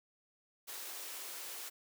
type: high-pass noise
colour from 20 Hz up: white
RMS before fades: -45 dBFS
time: 0.67-1.7 s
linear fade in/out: 20 ms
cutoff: 310 Hz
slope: 48 dB/octave
effects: none